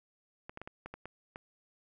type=clicks; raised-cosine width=0.5 ms; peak=-28 dBFS; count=8; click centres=0.495 / 0.574 / 0.616 / 0.675 / 0.86 / 0.94 / 1.056 / 1.359 s; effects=none

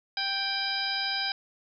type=harmonic tone with a mistuned harmonic; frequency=786 Hz; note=G5; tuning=4 cents sharp; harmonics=1 / 2 / 3 / 4 / 5 / 6; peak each=-36 / -34 / -37 / -36 / -34 / -32 dBFS; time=0.17-1.32 s; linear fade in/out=2 ms; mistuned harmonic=6; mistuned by=+75 cents; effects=none

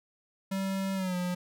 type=tone with pitch glide; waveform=square; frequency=193.1 to 179.13 Hz; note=G3 to F3; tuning=-26 to +44 cents; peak=-30 dBFS; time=0.51-1.35 s; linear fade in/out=10 ms; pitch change=-130 cents; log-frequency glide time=0.95-1.16 s; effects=none

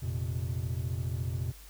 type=chord; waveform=triangle; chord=F suspended fourth; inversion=none; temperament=equal; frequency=87.31 / 116.54 / 130.81 Hz; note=F2 / Bb2 / C3; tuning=0 / 0 / 0 cents; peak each=-32 / -33 / -34 dBFS; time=0.02-1.52 s; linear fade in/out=10 ms; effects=added 50 Hz sine -49 dBFS peak until 1.69 s + white hiss -54 dBFS RMS until 1.69 s

